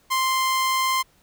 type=tone; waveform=sawtooth; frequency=1046.5 Hz; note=C6; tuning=in tune; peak=-16 dBFS; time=0.1-1.03 s; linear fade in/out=20 ms; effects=pink hiss -60 dBFS RMS until 1.22 s